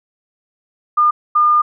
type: tone bursts at uneven times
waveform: sine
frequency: 1210 Hz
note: D#6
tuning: 49 cents flat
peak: -9 dBFS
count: 2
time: 0.97-1.11 / 1.35-1.62 s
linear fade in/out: 10 ms
effects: none